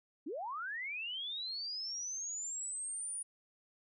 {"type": "linear sweep", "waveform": "sine", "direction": "up", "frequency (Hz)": [251.9, 9670], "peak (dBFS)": -38, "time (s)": [0.26, 3.23], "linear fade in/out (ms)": 10, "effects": []}